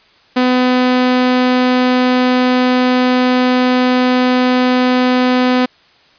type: tone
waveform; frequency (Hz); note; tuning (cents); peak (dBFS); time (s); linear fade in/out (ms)
sawtooth; 251.9; B3; +34; -6; 0.36-5.66; 10
effects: white hiss -49 dBFS RMS until 6.18 s + resampled to 11025 Hz